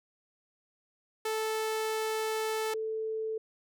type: tone pair in turn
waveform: sawtooth / sine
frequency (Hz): 438.3 / 440.2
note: A4 / A4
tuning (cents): -7 / +1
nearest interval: unison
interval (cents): 8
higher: second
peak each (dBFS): -26 / -31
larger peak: first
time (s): 1.25-2.74 / 2.74-3.38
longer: first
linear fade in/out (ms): 5
effects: none